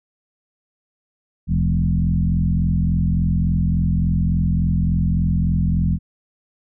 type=tone with frequency modulation; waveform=sine; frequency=119.3 Hz; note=A#2; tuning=41 cents sharp; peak=-15 dBFS; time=1.47-5.99 s; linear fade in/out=50 ms; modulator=43.5 Hz; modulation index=1.9; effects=none